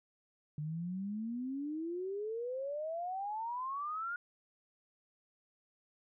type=exponential sweep; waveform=sine; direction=up; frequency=146.83 to 1444 Hz; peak=-36 dBFS; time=0.58-4.16 s; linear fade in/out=2 ms; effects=none